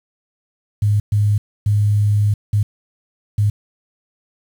sine tone bursts at uneven times, 103.8 Hz, G#2, in tune, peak -12 dBFS, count 5, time 0.82-1 / 1.12-1.38 / 1.66-2.34 / 2.53-2.63 / 3.38-3.5 s, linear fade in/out 5 ms, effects 7-bit

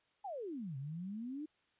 sine exponential two-way sweep, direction down then up, 855 to 130 to 314.8 Hz, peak -40 dBFS, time 0.24-1.46 s, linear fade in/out 10 ms, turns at 0.77 s, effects white hiss -75 dBFS RMS until 1.79 s + resampled to 8000 Hz

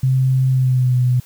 sine tone with pitch glide, 130.81 to 124.97 Hz, C3 to B2, 0 to +21 cents, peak -12 dBFS, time 0.03-1.2 s, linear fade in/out 5 ms, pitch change -79 cents, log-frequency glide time 0.5-0.99 s, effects white hiss -47 dBFS RMS until 1.25 s

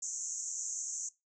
white band-pass noise, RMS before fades -39 dBFS, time 0.02-1.09 s, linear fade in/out 5 ms, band 6100 to 7400 Hz, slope 96 dB/octave, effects noise-tail reverb RT60 0.2 s tail -19 dB re dry

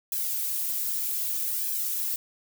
violet noise with flanger, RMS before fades -29 dBFS, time 0.12-2.16 s, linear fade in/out 2 ms, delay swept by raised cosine 1.2 to 4.8 ms, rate 0.64 Hz, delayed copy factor +0.95, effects none

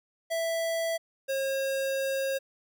square tone pair in turn, 660 / 539.9 Hz, E5 / C#5, +2 / -46 cents, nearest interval minor third, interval 348 cents, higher first, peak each -28 dBFS, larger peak neither, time 0.3-0.98 / 1.28-2.39 s, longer second, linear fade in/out 20 ms, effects none

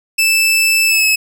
sawtooth tone with pitch glide, 2637 to 2584 Hz, E7 to E7, 0 to -35 cents, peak -7 dBFS, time 0.18-1.16 s, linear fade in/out 10 ms, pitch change -35 cents, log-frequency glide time 0.86-1.04 s, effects none

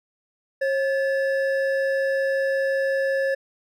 triangle tone pair together, 541.2 / 1729 Hz, C#5 / A6, -42 / -31 cents, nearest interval octave + minor sixth, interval 2011 cents, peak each -19 / -26 dBFS, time 0.61-3.35 s, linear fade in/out 10 ms, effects none

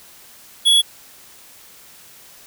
square tone, 3369 Hz, G#7, 24 cents sharp, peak -11 dBFS, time 0.65-0.82 s, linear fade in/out 20 ms, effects white hiss -45 dBFS RMS until 2.46 s

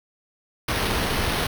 pink noise with sample-and-hold, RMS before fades -24 dBFS, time 0.68-1.47 s, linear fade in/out 5 ms, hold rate 7350 Hz, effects none

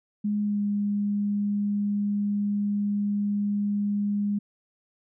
sine tone with pitch glide, 207.7 to 204.5 Hz, G#3 to G#3, 0 to -26 cents, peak -23 dBFS, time 0.24-4.39 s, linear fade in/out 10 ms, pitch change -26 cents, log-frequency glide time 0.42-0.61 s, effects none

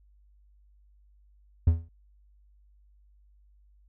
triangle tone with exponential decay, 82.41 Hz, E2, in tune, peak -12 dBFS, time 1.67-1.89 s, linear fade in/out 5 ms, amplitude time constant 46 ms, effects added 50 Hz sine -57 dBFS peak until 3.88 s

